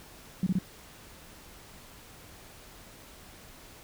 sine tone bursts, 185 Hz, F#3, in tune, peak -23 dBFS, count 3, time 0.43-0.587 s, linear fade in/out 2 ms, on 35 ms, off 26 ms, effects pink hiss -51 dBFS RMS until 3.83 s

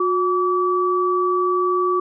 sine tone pair together, 362.1 / 1149.6 Hz, F#4 / D6, -37 / -37 cents, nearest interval octave + minor sixth, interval 2000 cents, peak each -19 dBFS, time 0-2 s, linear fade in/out 5 ms, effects none

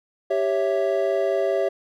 triangle chord, C# diminished, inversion second, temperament equal, 392 / 554.4 / 659.3 Hz, G4 / C#5 / E5, 0 / 0 / 0 cents, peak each -22 dBFS, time 0.3-1.69 s, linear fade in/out 10 ms, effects none

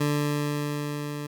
20% pulse tone with level ramp, 146.83 Hz, D3, in tune, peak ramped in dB -17 to -27 dBFS, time 0-1.27 s, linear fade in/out 10 ms, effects none

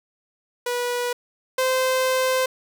sawtooth tone pair in turn, 487.5 / 517.4 Hz, B4 / C5, -23 / -19 cents, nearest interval minor second, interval 104 cents, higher second, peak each -19 / -15 dBFS, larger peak second, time 0.66-1.13 / 1.58-2.46 s, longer second, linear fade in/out 5 ms, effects none

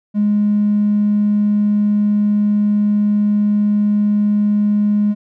triangle tone, 207.7 Hz, G#3, in tune, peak -8 dBFS, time 0.14-5.15 s, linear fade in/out 50 ms, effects tanh soft clip ceiling -9 dBFS

